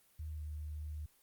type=tone with pitch glide; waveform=sine; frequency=77.7 to 75.84 Hz; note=D#2 to D#2; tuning=-2 to -44 cents; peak=-40 dBFS; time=0.19-1.06 s; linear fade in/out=5 ms; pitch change=-42 cents; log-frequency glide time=0.3-0.43 s; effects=white hiss -69 dBFS RMS until 1.22 s + Opus 32 kbps